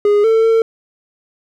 triangle tone with pitch steps, 412.4 / 447.5 / 451.2 Hz, G#4 / A4 / A4, -12 / +29 / +44 cents, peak -7 dBFS, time 0.05-0.62 s, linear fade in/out 2 ms, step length 190 ms, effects none

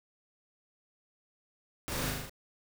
pink noise with echo, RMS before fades -37 dBFS, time 1.88-2.1 s, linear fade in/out 0 ms, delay 39 ms, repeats 5, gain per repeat -2 dB, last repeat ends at 2.295 s, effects none

